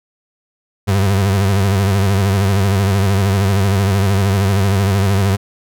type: tone with vibrato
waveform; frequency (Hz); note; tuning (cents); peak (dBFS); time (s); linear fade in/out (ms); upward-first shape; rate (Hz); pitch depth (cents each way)
35% pulse; 98; G2; 0; -10; 0.87-5.37; 20; sine; 13; 71
effects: none